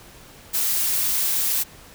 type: noise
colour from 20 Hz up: blue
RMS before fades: -22 dBFS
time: 0.53-1.64 s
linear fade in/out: 20 ms
effects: pink hiss -46 dBFS RMS until 1.94 s